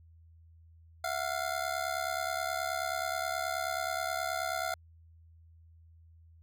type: ring-modulated tone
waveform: 25% pulse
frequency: 698.5 Hz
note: F5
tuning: in tune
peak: -25 dBFS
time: 1.04-4.74 s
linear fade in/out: 2 ms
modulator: 34.7 Hz
effects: added 82 Hz sine -55 dBFS peak until 6.42 s